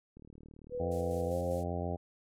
click train, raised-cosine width 3 ms, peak -40 dBFS, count 25, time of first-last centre 0.17-0.802 s, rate 38 Hz
sine tone with pitch glide, 493.9 to 529.3 Hz, B4 to C5, 0 to +20 cents, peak -34 dBFS, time 0.7-1.64 s, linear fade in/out 50 ms, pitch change +120 cents, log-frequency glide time 1.27-1.35 s
harmonic tone, 87.31 Hz, F2, in tune, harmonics 1 / 2 / 3 / 4 / 5 / 6 / 7 / 8 / 9, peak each -37 / -40 / -43 / -44 / -43 / -45 / -42 / -45 / -44 dBFS, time 0.79-1.97 s, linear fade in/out 20 ms
violet noise with tremolo, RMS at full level -47 dBFS, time 0.91-1.64 s, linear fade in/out 10 ms, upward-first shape square, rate 5 Hz, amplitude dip 40%
effects low-pass 9000 Hz 12 dB/octave

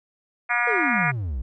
harmonic tone, 240.1 Hz, B3, 49 cents flat, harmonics 3 / 4 / 5 / 6 / 7 / 8 / 9 / 10, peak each -29 / -31 / -29 / -27 / -27 / -28 / -26 / -30 dBFS, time 0.49-1.12 s, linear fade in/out 20 ms
triangle exponential sweep, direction down, 493.9 to 55.3 Hz, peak -23 dBFS, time 0.67-1.42 s, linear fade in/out 5 ms
effects none

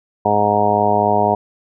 harmonic tone, 103.83 Hz, G#2, in tune, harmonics 1 / 2 / 3 / 4 / 5 / 6 / 7 / 8 / 9, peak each -26 / -23 / -28 / -21 / -25 / -20 / -17 / -23 / -19 dBFS, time 0.25-1.35 s, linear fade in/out 5 ms, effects none

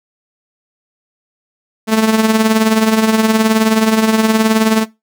sawtooth tone with tremolo, 220.3 Hz, A3, 2 cents sharp, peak -3 dBFS, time 1.87-4.86 s, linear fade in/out 50 ms, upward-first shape triangle, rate 19 Hz, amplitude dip 65%, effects noise-tail reverb RT60 0.2 s tail -19 dB re dry

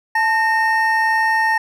triangle tone pair together, 880 / 1838 Hz, A5 / A#6, 0 / -25 cents, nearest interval octave + minor second, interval 1275 cents, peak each -15 dBFS, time 0.15-1.58 s, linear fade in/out 5 ms, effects none

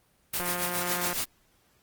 white noise with tremolo, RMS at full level -28 dBFS, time 0.33-1.25 s, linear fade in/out 10 ms, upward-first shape triangle, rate 7.2 Hz, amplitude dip 75%
click train, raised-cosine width 0.5 ms, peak -18 dBFS, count 130, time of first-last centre 0.4-1.129 s, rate 177 Hz
effects pink hiss -66 dBFS RMS until 1.82 s + Opus 24 kbps

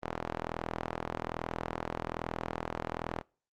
sawtooth tone with band-pass filter, 41.2 Hz, E1, in tune, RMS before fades -38 dBFS, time 0.02-3.22 s, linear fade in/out 20 ms, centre 870 Hz, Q 0.9, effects noise-tail reverb RT60 0.4 s tail -25 dB re dry + Opus 48 kbps

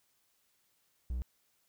triangle tone, 61.74 Hz, B1, in tune, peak -31 dBFS, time 1.1-1.22 s, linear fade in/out 0 ms, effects white hiss -74 dBFS RMS until 1.68 s

